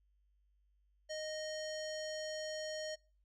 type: tone with low-pass filter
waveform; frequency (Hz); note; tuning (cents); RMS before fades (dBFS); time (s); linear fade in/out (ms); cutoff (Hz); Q
square; 620; D#5; -6; -42; 1.09-2.96; 20; 5900; 3
effects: noise-tail reverb RT60 0.4 s tail -26 dB re dry + added 50 Hz sine -70 dBFS peak until 3.24 s